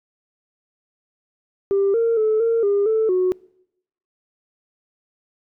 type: tone with pitch steps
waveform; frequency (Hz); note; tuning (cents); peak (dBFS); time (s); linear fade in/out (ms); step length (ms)
sine; 395.1 / 460.3 / 434.3 / 458.7 / 403.5 / 441 / 367.5; G4 / A#4 / A4 / A#4 / G#4 / A4 / F#4; +14 / -22 / -23 / -28 / -50 / +4 / -12; -14; 1.71-3.32; 0; 230
effects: noise-tail reverb RT60 0.8 s tail -25 dB re dry + tanh soft clip ceiling -12 dBFS